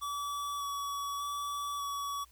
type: tone with vibrato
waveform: square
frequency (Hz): 1141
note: C#6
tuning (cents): +50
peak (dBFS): -35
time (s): 0.01-2.25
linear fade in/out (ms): 20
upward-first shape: square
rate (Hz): 0.84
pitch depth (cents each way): 11
effects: added 60 Hz sine -61 dBFS peak until 2.31 s + white hiss -65 dBFS RMS until 2.31 s